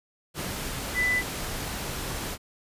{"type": "tone in noise", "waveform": "sine", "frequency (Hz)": 1995, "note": "B6", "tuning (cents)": 17, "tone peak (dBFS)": -22, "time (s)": [0.94, 1.23], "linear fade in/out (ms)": 50, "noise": "pink", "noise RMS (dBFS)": -33, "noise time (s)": [0.34, 2.38], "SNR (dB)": 8, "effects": ["resampled to 32000 Hz"]}